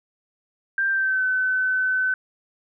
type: tone with pitch glide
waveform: sine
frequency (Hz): 1581 to 1516.6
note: G6 to F#6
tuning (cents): +14 to +42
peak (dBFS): -19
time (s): 0.78-2.14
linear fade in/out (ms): 2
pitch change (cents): -72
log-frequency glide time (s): 0.89-1.24
effects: none